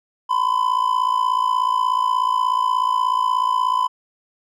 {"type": "tone with amplitude modulation", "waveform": "triangle", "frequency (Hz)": 1011, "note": "B5", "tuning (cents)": 40, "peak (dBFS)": -11, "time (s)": [0.29, 3.88], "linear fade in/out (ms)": 20, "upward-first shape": "sine", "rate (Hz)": 56.6, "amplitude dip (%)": 80, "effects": []}